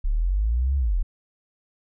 sine linear two-way sweep, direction up then down, 32.7 to 70.5 to 32.7 Hz, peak -19 dBFS, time 0.04-1.03 s, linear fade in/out 10 ms, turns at 0.77 s, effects none

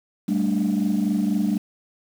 sine chord, G suspended second, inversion none, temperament equal, 196 / 220 / 293.7 Hz, G3 / A3 / D4, 0 / 0 / 0 cents, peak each -21 / -22 / -24 dBFS, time 0.28-1.58 s, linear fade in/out 10 ms, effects tanh soft clip ceiling -14 dBFS + 7-bit

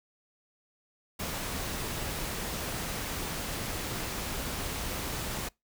pink noise, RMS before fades -35 dBFS, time 1.19-5.49 s, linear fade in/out 10 ms, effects noise-tail reverb RT60 0.2 s tail -25 dB re dry

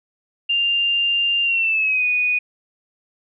sine tone with pitch glide, 2794 to 2475 Hz, F7 to D#7, 0 to -10 cents, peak -16 dBFS, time 0.49-2.39 s, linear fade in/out 10 ms, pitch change -210 cents, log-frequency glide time 1.43-2.06 s, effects none

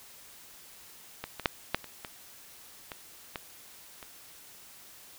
clicks, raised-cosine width 0.3 ms, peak -19 / -21 / -7 / -9 / -27 / -22 / -22 / -19 / -27 dBFS, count 9, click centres 1.24 / 1.397 / 1.458 / 1.746 / 1.843 / 2.048 / 2.918 / 3.358 / 4.028 s, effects white hiss -52 dBFS RMS until 5.18 s

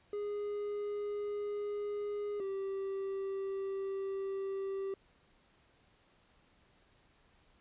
triangle tone pair in turn, 412.3 / 389.5 Hz, G#4 / G4, -13 / -11 cents, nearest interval minor second, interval 98 cents, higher first, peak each -33 / -33 dBFS, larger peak neither, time 0.13-2.4 / 2.4-4.94 s, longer second, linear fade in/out 2 ms, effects pink hiss -68 dBFS RMS until 7.6 s + resampled to 8000 Hz

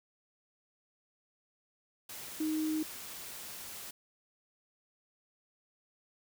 sine tone in noise, 311.7 Hz, D#4, 3 cents sharp, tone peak -30 dBFS, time 2.4-2.83 s, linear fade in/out 5 ms, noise white, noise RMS -45 dBFS, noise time 2.09-3.91 s, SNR +12 dB, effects none

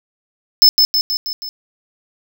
square tone with echo, 5240 Hz, E8, 11 cents flat, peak -5 dBFS, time 0.62-0.69 s, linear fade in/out 0 ms, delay 160 ms, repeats 5, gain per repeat -4 dB, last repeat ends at 1.49 s, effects none

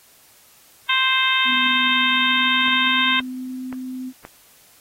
harmonic tone, 523.3 Hz, C5, in tune, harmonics 2 / 3 / 4 / 5 / 6 / 7, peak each -23 / -23 / -23 / -23 / -23 / -23 dBFS, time 0.89-3.2 s, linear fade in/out 5 ms
sine tone with pitch glide, 249.1 to 256.3 Hz, B3 to C4, +15 to -36 cents, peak -27 dBFS, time 1.44-4.13 s, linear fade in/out 50 ms, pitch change +49 cents, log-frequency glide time 2.24-3.56 s
click train, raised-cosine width 0.5 ms, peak -21 dBFS, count 4, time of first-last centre 2.68-4.251 s, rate 1.91 Hz
effects white hiss -52 dBFS RMS until 4.8 s + AAC 48 kbps

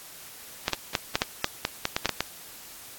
clicks, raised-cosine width 0.2 ms, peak -6 dBFS, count 12, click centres 0.681 / 0.733 / 0.952 / 1.155 / 1.219 / 1.444 / 1.651 / 1.854 / 1.965 / 2.057 / 2.093 / 2.206 s, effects white hiss -45 dBFS RMS until 2.98 s + AAC 64 kbps

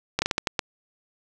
slowing click train, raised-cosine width 0.2 ms, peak -5 dBFS, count 7, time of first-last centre 0.19-0.592 s, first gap 30 ms, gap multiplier 1.32, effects none

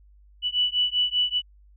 sine beating tone pair, 2960 / 2965.1 Hz, F#7 / F#7, 0 / +3 cents, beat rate 5.1 Hz, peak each -24 dBFS, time 0.42-1.42 s, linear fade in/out 50 ms, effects added 50 Hz sine -51 dBFS peak until 1.76 s

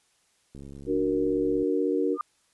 click train, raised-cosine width 3 ms, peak -31 dBFS, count 76, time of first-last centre 0.55-1.628 s, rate 69.6 Hz
sine chord, D augmented, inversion none, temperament equal, 293.7 / 370 / 466.2 Hz, D4 / F#4 / A#4, 0 / 0 / 0 cents, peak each -27 dBFS, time 0.86-2.18 s, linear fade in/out 50 ms
sine tone with exponential growth, 1212 Hz, D#6, 46 cents flat, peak -22 dBFS, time 2.14-2.21 s, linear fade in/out 2 ms, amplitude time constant 15 ms
effects white hiss -67 dBFS RMS until 2.53 s + resampled to 24000 Hz

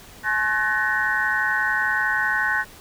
sine tone cluster, 849 / 1076 / 1507 / 1731 / 1862 Hz, G#5 / C6 / F#6 / A6 / A#6, +38 / +48 / +31 / -29 / -2 cents, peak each -29 / -30 / -22 / -28 / -25 dBFS, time 0.23-2.65 s, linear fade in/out 50 ms, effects pink hiss -45 dBFS RMS until 2.8 s

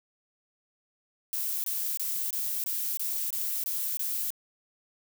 violet noise bursts, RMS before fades -31 dBFS, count 9, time 1.33-4.304 s, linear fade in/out 0 ms, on 310 ms, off 23 ms, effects none

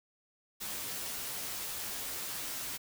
white noise with comb filter, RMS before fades -39 dBFS, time 0.6-2.78 s, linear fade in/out 20 ms, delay 13 ms, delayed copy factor -0.6, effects none

